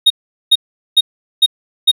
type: tone bursts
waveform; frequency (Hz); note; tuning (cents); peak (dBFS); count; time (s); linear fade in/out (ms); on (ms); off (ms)
triangle; 3729; A#7; 0; -3; 5; 0.06-1.915; 10; 43; 410
effects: none

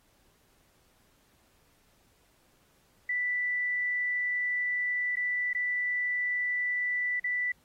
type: tone with dropouts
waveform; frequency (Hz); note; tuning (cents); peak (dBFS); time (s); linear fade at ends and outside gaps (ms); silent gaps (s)
sine; 1975.5; B6; 0; -27; 3.09-7.52; 5; 5.157-5.168 / 5.532-5.548 / 7.198-7.241
effects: pink hiss -67 dBFS RMS until 7.64 s + AAC 48 kbps

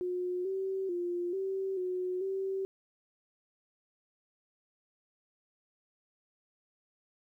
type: tone with pitch steps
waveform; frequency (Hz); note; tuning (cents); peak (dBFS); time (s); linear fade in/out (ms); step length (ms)
sine; 360.6 / 383.5 / 351.1 / 384.8 / 365.5 / 385.3; F#4 / G4 / F4 / G4 / F#4 / G4; -45 / -38 / +9 / -32 / -21 / -30; -31; 0.01-2.65; 0; 440
effects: 12-bit

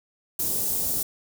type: band-stop noise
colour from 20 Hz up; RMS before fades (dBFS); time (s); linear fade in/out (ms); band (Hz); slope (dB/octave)
white; -26; 0.39-1.03; 5; 470 to 8100; 12
effects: none

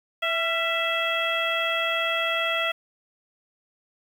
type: harmonic tone with a mistuned harmonic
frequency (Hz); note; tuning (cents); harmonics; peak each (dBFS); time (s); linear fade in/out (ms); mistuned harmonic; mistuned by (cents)
659.3; E5; 0; 1 / 2 / 3 / 4 / 5; -29 / -29 / -29 / -29 / -29; 0.22-2.72; 10; 2; +55
effects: 8-bit

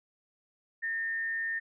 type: tone with frequency modulation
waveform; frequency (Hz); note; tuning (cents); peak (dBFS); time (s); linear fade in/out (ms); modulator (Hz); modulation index
sine; 1820; A#6; -42; -30; 0.82-1.6; 20; 138; 0.3
effects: none

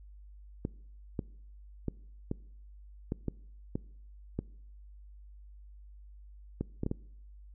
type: clicks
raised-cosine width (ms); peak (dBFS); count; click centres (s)
3; -19; 12; 0.651 / 1.192 / 1.883 / 2.314 / 3.121 / 3.283 / 3.755 / 4.39 / 6.61 / 6.834 / 6.864 / 6.914
effects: noise-tail reverb RT60 0.7 s tail -23 dB re dry + added 50 Hz sine -49 dBFS peak until 7.54 s

